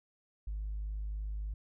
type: tone with tanh clipping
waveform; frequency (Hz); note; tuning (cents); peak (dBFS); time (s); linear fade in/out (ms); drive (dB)
triangle; 51.7; G#1; -7; -35; 0.47-1.54; 5; 5
effects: none